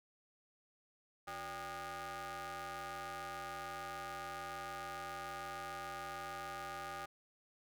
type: ring-modulated tone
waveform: sawtooth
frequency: 214.8 Hz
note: A3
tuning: 41 cents flat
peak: -36 dBFS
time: 1.27-7.06 s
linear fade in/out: 10 ms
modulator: 1010 Hz
effects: none